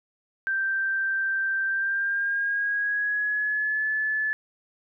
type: tone with pitch glide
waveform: sine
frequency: 1568 to 1729.8 Hz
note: G6 to A6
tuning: 0 to -30 cents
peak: -23 dBFS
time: 0.47-4.33 s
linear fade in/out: 0 ms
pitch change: +170 cents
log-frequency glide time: 1.66-3.86 s
effects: none